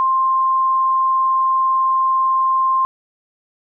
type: tone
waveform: sine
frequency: 1053 Hz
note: C6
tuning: 11 cents sharp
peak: -13 dBFS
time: 0-2.85 s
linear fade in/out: 0 ms
effects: none